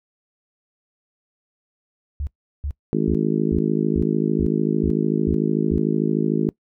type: tone bursts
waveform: sine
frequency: 71.8 Hz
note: D2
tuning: 39 cents flat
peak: -23 dBFS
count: 9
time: 2.2-5.781 s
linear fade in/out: 0 ms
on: 69 ms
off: 370 ms
type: harmonic tone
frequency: 53.4 Hz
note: G#1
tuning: 49 cents sharp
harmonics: 3 / 4 / 5 / 6 / 7 / 8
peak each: -24 / -23 / -25 / -25 / -25 / -29 dBFS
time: 2.93-6.49 s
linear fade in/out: 0 ms
effects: noise-tail reverb RT60 0.1 s tail -22 dB re dry